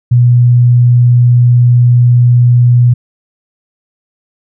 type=tone; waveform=sine; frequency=121.9 Hz; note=B2; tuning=22 cents flat; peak=-3 dBFS; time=0.11-2.94 s; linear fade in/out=10 ms; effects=none